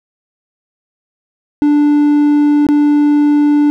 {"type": "tone with dropouts", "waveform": "triangle", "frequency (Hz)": 293.7, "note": "D4", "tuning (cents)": 0, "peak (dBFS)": -5, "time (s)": [1.62, 3.7], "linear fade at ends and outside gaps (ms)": 0, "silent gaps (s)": [2.667, 2.688], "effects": []}